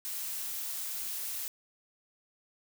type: noise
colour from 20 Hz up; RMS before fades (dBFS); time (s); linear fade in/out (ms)
blue; -37; 0.05-1.48; 0
effects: none